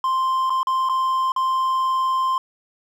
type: tone with dropouts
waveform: triangle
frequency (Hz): 1046.5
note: C6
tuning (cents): 0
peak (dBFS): -16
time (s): 0.04-2.38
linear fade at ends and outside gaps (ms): 2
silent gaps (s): 0.497-0.503 / 0.631-0.67 / 0.889-0.895 / 1.32-1.362
effects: none